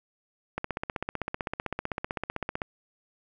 click train, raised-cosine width 0.5 ms, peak -15 dBFS, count 33, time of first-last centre 0.58-2.618 s, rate 15.7 Hz, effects none

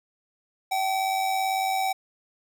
square tone with amplitude modulation, 765 Hz, G5, 42 cents flat, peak -22 dBFS, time 0.71-1.93 s, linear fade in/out 10 ms, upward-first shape sine, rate 98 Hz, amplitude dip 45%, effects none

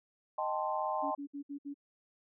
sine chord, A half-diminished seventh, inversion second, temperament equal, 622.3 / 784 / 880 / 1046.5 Hz, Eb5 / G5 / A5 / C6, 0 / 0 / 0 / 0 cents, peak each -37 dBFS, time 0.38-1.15 s, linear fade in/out 5 ms
sine tone bursts, 284.2 Hz, C#4, 43 cents sharp, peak -38 dBFS, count 5, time 1.02-1.743 s, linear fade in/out 20 ms, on 95 ms, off 62 ms
effects none

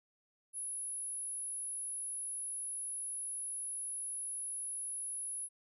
sine tone, 10548 Hz, E9, in tune, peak -36 dBFS, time 0.53-5.49 s, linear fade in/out 50 ms, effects tanh soft clip ceiling -36 dBFS

